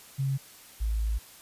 sine tone pair in turn, 135.9 / 54.7 Hz, C#3 / A1, -34 / -9 cents, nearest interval octave + major third, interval 1575 cents, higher first, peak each -25 dBFS, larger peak neither, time 0.18-0.38 / 0.8-1.19 s, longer second, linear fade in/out 20 ms, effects white hiss -51 dBFS RMS until 1.41 s + resampled to 32000 Hz

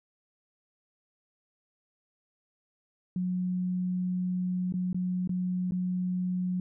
sine tone with dropouts, 181.8 Hz, F#3, 30 cents flat, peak -27 dBFS, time 3.16-6.6 s, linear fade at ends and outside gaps 2 ms, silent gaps 4.724-4.739 / 4.93-4.945 / 5.275-5.293 / 5.71-5.72 s, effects none

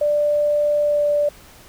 sine tone with pitch glide, 590 to 586.3 Hz, D5 to D5, +8 to -3 cents, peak -15 dBFS, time 0.01-1.29 s, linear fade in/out 5 ms, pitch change -11 cents, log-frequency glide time 0.8-1.07 s, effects pink hiss -46 dBFS RMS until 1.68 s

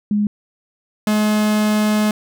sine / 45% pulse tone pair in turn, 207.7 / 212.4 Hz, G#3 / G#3, 0 / +39 cents, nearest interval unison, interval 39 cents, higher second, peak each -14 dBFS, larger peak neither, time 0.11-0.27 / 1.07-2.11 s, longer second, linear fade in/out 2 ms, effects none

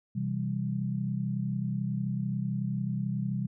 sine chord, C major, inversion none, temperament equal with one note detuned, 128.79 / 164.81 / 196 Hz, C3 / E3 / G3, -27 / 0 / 0 cents, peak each -32 / -35 / -32 dBFS, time 0.15-3.47 s, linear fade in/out 10 ms, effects none

